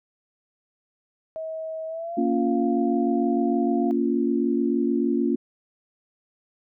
sine tone with pitch glide, 640 to 697.9 Hz, D#5 to F5, +49 to -1 cents, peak -29 dBFS, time 1.36-3.91 s, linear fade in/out 0 ms, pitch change +150 cents, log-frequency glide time 1.87-2.22 s
sine chord, Bb minor, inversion none, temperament just, 233.1 / 279.7 / 349.6 Hz, Bb3 / Db4 / F4, 0 / +16 / +2 cents, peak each -24 / -24 / -25 dBFS, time 2.17-5.36 s, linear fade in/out 10 ms
effects none

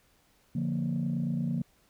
sine chord, Bb major, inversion first, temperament just, 145.68 / 174.81 / 233.1 Hz, D3 / F3 / Bb3, -14 / +2 / 0 cents, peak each -31 dBFS, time 0.55-1.62 s, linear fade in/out 5 ms, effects tanh soft clip ceiling -22 dBFS + pink hiss -66 dBFS RMS until 1.89 s

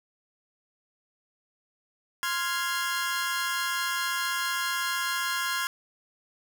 sawtooth chord, F minor, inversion second, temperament equal, 1046.5 / 1396.9 / 1661.2 Hz, C6 / F6 / Ab6, 0 / 0 / 0 cents, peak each -28 dBFS, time 2.23-5.67 s, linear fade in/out 0 ms, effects none

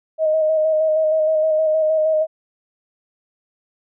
sine tone with vibrato, 627 Hz, D#5, 13 cents sharp, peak -14 dBFS, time 0.18-2.27 s, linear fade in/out 50 ms, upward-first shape square, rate 6.4 Hz, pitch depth 21 cents each way, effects none

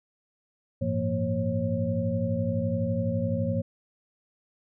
sine tone cluster, 99.2 / 111.1 / 171.2 / 232.5 / 543 Hz, G2 / A2 / F3 / A#3 / C#5, +21 / +17 / -34 / -4 / -36 cents, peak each -31 dBFS, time 0.81-3.62 s, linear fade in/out 10 ms, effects none

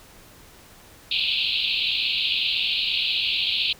pink band-pass noise, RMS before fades -24 dBFS, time 1.11-3.73 s, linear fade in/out 5 ms, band 2500 to 4300 Hz, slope 96 dB/octave, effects pink hiss -49 dBFS RMS until 3.79 s

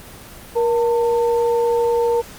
sine tone pair together, 472.1 / 898 Hz, A#4 / A5, +22 / +35 cents, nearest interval major seventh, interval 1113 cents, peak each -15 / -23 dBFS, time 0.55-2.22 s, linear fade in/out 20 ms, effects pink hiss -39 dBFS RMS until 2.38 s + Opus 24 kbps

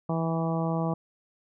harmonic tone with a mistuned harmonic, 163.7 Hz, E3, 12 cents flat, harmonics 1 / 2 / 3 / 4 / 5 / 6 / 7, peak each -27 / -34 / -35 / -34 / -36 / -39 / -39 dBFS, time 0.09-0.94 s, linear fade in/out 5 ms, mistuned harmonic 1, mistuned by +15 cents, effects none

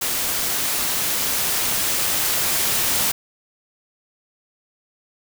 white noise with level ramp, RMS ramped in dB -23 to -20 dBFS, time 0.01-3.12 s, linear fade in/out 10 ms, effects none

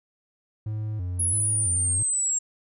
triangle tone with vibrato, 98.2 Hz, G2, 4 cents sharp, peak -25 dBFS, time 0.66-2.03 s, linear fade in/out 5 ms, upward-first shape square, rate 1.5 Hz, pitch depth 160 cents each way
sine exponential sweep, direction down, 10548 to 7490 Hz, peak -22 dBFS, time 1.19-2.39 s, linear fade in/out 10 ms
effects none

